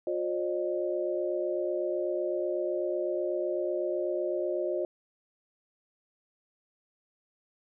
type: tone cluster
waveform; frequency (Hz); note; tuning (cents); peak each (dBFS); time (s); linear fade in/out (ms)
sine; 357.5 / 540 / 608; F4 / C#5 / D#5; +41 / -45 / -40; -31 / -34 / -32; 0.07-4.85; 2
effects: none